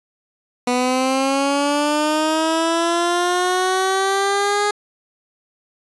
15% pulse linear sweep, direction up, 245.2 to 415.3 Hz, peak -10 dBFS, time 0.67-4.71 s, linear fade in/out 5 ms, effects resampled to 24000 Hz

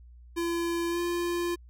square tone with pitch glide, 340 to 346.7 Hz, F4 to F4, -46 to -13 cents, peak -28 dBFS, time 0.36-1.56 s, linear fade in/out 20 ms, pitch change +33 cents, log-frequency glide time 0.89-1 s, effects added 60 Hz sine -48 dBFS peak until 1.69 s

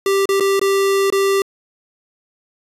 square tone with dropouts, 392.5 Hz, G4, 2 cents sharp, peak -14 dBFS, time 0.06-1.42 s, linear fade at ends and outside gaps 2 ms, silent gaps 0.256-0.29 / 0.399-0.406 / 0.595-0.614 / 1.102-1.124 s, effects resampled to 32000 Hz

